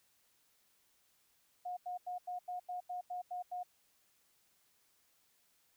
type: tone bursts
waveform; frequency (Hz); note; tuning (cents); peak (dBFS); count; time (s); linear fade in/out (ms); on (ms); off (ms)
sine; 720; F#5; -47; -38; 10; 1.65-3.633; 10; 120; 87
effects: white hiss -73 dBFS RMS until 5.76 s